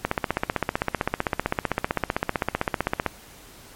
click train, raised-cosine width 0.5 ms, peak -6 dBFS, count 48, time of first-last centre 0.05-3.063 s, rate 15.6 Hz, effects pink hiss -47 dBFS RMS until 3.75 s + MP3 64 kbps

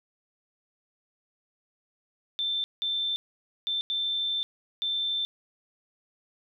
sine tone bursts at uneven times, 3554 Hz, A7, 17 cents sharp, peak -26 dBFS, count 5, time 2.39-2.64 / 2.82-3.16 / 3.67-3.81 / 3.9-4.43 / 4.82-5.25 s, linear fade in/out 0 ms, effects none

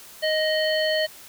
harmonic tone with a mistuned harmonic, 624 Hz, D#5, 5 cents sharp, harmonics 1 / 3 / 5 / 7, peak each -22 / -27 / -29 / -30 dBFS, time 0.22-1.07 s, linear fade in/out 20 ms, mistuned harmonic 5, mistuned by -33 cents, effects white hiss -45 dBFS RMS until 1.28 s

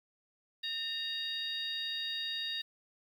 harmonic tone with a mistuned harmonic, 938 Hz, A#5, 11 cents sharp, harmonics 2 / 3 / 4 / 5, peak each -43 / -43 / -36 / -44 dBFS, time 0.63-2.62 s, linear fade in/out 10 ms, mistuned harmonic 2, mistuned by -53 cents, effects 10-bit

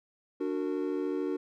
triangle chord, D augmented, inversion none, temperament just, 293.7 / 367.1 / 458.9 Hz, D4 / F#4 / A#4, 0 / -14 / -27 cents, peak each -31 / -31 / -34 dBFS, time 0.4-1.37 s, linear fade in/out 10 ms, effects none

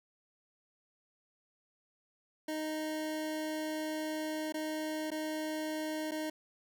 25% pulse tone with dropouts, 310.5 Hz, D#4, 3 cents flat, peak -31 dBFS, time 2.48-6.3 s, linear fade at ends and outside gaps 5 ms, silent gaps 4.524-4.541 / 5.105-5.115 / 6.111-6.117 s, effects none

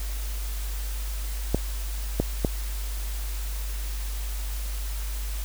clicks, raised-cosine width 2 ms, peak -8 dBFS, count 3, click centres 1.546 / 2.2 / 2.448 s, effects added 50 Hz sine -28 dBFS peak until 5.44 s + white hiss -40 dBFS RMS until 5.44 s

